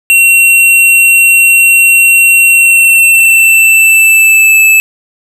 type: tone with pitch glide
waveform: square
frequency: 2731 to 2620 Hz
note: F7 to E7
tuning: -39 to -11 cents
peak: -3 dBFS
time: 0.1-4.8 s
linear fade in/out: 0 ms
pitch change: -72 cents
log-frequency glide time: 2.48-4.63 s
effects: none